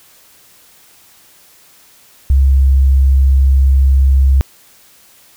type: tone with pitch glide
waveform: sine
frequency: 67.6 to 67.17 Hz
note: C#2 to C2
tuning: -43 to +46 cents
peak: -6 dBFS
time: 2.3-4.41 s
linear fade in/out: 0 ms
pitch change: -11 cents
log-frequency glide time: 2.4-2.62 s
effects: white hiss -46 dBFS RMS until 5.36 s